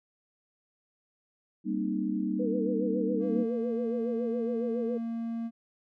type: chord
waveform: sine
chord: C minor seventh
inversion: second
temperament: equal with one note detuned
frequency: 196 / 233.1 / 261.6 / 307.4 Hz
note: G3 / Bb3 / C4 / Eb4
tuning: 0 / 0 / 0 / -21 cents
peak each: -32 / -33 / -37 / -32 dBFS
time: 1.64-3.46 s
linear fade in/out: 50 ms
type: tone with vibrato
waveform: sine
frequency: 471.5 Hz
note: A#4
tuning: 20 cents sharp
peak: -30 dBFS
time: 2.39-4.98 s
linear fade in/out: 10 ms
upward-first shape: sine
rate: 7.2 Hz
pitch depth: 93 cents each way
type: tone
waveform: triangle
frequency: 230 Hz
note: A#3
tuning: 23 cents flat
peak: -29 dBFS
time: 3.19-5.51 s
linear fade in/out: 50 ms
effects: none